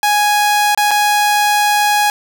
sawtooth tone with dropouts, 830.6 Hz, G#5, in tune, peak -7 dBFS, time 0.03-2.1 s, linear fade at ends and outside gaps 1 ms, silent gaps 0.748-0.775 / 0.909-0.913 s, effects none

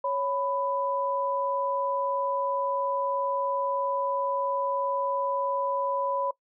sine tone pair together, 554.4 / 995 Hz, C#5 / B5, 0 / +13 cents, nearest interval minor seventh, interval 1013 cents, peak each -28 dBFS, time 0.04-6.31 s, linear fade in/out 5 ms, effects noise-tail reverb RT60 0.1 s tail -20 dB re dry

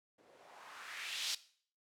violet noise with low-pass filter sweep, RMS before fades -45 dBFS, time 0.18-1.35 s, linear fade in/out 5 ms, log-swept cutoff 380 to 4400 Hz, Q 1.8, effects noise-tail reverb RT60 0.5 s tail -17 dB re dry

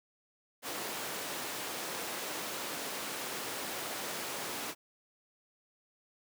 pink high-pass noise, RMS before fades -39 dBFS, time 0.62-4.75 s, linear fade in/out 50 ms, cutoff 320 Hz, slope 12 dB/octave, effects none

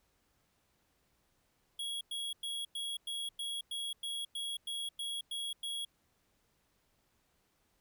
square tone bursts, 3322 Hz, G#7, in tune, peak -37 dBFS, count 13, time 1.79-5.85 s, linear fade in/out 5 ms, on 220 ms, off 100 ms, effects pink hiss -75 dBFS RMS until 7.8 s

